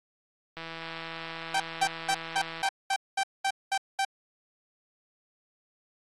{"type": "click train", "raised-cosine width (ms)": 0.3, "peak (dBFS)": -23, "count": 337, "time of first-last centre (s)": [0.57, 2.619], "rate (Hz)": 164}
{"type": "tone bursts", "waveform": "sawtooth", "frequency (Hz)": 780, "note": "G5", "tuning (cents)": -9, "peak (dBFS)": -21, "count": 10, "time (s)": [1.54, 4.05], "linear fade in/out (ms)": 5, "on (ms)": 62, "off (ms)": 210}
{"effects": ["low-pass 10000 Hz 12 dB/octave", "AAC 32 kbps"]}